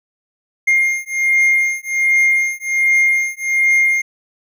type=beating tone pair; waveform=triangle; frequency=2121 / 2122.3 Hz; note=C7 / C7; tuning=+23 / +24 cents; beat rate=1.3 Hz; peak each=-14 dBFS; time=0.67-4.02 s; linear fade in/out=10 ms; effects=none